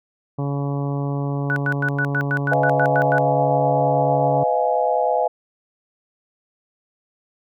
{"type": "harmonic tone", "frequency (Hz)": 141.1, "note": "C#3", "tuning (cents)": 31, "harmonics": [1, 2, 3, 4, 5, 6, 7, 8], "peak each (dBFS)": [-22, -28, -32, -34, -36, -38, -39, -40], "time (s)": [0.38, 4.44], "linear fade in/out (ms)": 10}
{"type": "tone bursts", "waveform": "sine", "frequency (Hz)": 1480, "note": "F#6", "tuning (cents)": 0, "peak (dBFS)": -19, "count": 11, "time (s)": [1.5, 3.182], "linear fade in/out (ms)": 0, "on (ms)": 62, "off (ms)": 100}
{"type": "chord", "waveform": "sine", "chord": "F half-diminished seventh", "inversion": "second", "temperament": "just", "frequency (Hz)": [502.9, 628.6, 698.5, 838.1], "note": ["Cb5", "Eb5", "F5", "Ab5"], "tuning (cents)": [31, 18, 0, 16], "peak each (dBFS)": -22, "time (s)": [2.51, 5.28], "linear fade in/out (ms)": 10}
{"effects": []}